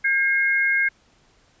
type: tone pair together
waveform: sine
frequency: 1611 / 2149 Hz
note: G6 / C7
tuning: +47 / +46 cents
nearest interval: perfect fourth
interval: 499 cents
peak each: -20 dBFS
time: 0.04-0.89 s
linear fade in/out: 10 ms
effects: pink hiss -59 dBFS RMS until 1.6 s + resampled to 16000 Hz